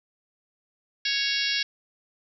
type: harmonic tone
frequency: 554.4 Hz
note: C#5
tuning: in tune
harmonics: 3 / 4 / 5 / 6 / 7 / 8 / 9 / 10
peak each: -32 / -32 / -32 / -32 / -32 / -32 / -32 / -32 dBFS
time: 1.05-1.63 s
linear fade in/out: 5 ms
effects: none